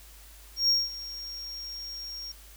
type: tone with ADSR envelope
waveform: triangle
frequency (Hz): 5570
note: F8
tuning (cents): -5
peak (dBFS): -18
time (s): 0.56-2.32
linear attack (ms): 130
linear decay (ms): 200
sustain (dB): -17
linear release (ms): 5
effects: added 52 Hz sine -50 dBFS peak until 2.56 s + white hiss -53 dBFS RMS until 2.56 s